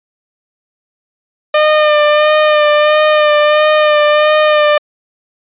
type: tone with vibrato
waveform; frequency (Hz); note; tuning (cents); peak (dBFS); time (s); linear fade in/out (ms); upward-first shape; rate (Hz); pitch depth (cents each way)
sawtooth; 604; D5; +48; -3; 1.54-4.78; 5; sine; 1.5; 25
effects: resampled to 8000 Hz